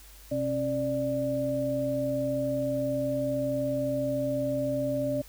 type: tone cluster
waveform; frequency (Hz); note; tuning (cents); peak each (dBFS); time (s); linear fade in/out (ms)
sine; 128.7 / 270.5 / 589; C3 / C#4 / D5; -28 / -42 / +5; -35 / -31 / -28; 0.31-5.22; 10
effects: added 50 Hz sine -50 dBFS peak until 5.28 s + white hiss -53 dBFS RMS until 5.28 s